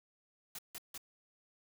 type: noise bursts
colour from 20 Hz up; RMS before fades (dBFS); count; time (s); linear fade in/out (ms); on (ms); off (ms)
white; -45; 3; 0.55-0.978; 2; 36; 160
effects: none